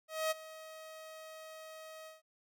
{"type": "tone with ADSR envelope", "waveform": "sawtooth", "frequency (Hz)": 633, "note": "D#5", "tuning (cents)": 30, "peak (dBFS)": -26, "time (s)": [0.08, 2.22], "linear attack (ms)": 230, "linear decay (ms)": 21, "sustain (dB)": -18, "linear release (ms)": 160, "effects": []}